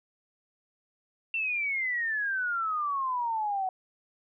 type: exponential sweep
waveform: sine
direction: down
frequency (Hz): 2715 to 740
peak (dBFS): -27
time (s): 1.34-3.69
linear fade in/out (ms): 2
effects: none